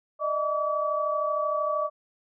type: tone cluster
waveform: sine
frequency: 605 / 638 / 1146 Hz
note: D#5 / D#5 / D6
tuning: -49 / +43 / -43 cents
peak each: -28 / -32 / -27 dBFS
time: 0.19-1.9 s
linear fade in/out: 50 ms
effects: none